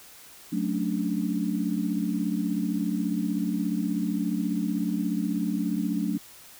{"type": "chord", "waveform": "sine", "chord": "D major seventh", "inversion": "first", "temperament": "equal", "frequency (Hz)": [185, 220, 277.2, 293.7], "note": ["F#3", "A3", "C#4", "D4"], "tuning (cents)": [0, 0, 0, 0], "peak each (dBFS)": [-29, -29, -34, -30], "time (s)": [0.52, 6.18], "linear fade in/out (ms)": 10, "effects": ["white hiss -49 dBFS RMS until 6.59 s"]}